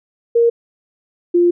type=tone pair in turn; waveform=sine; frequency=467.4 / 348.8 Hz; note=A#4 / F4; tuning=+5 / -2 cents; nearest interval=perfect fourth; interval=507 cents; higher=first; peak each=-9 dBFS; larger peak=neither; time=0.35-0.5 / 1.34-1.51 s; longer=second; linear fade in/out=10 ms; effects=none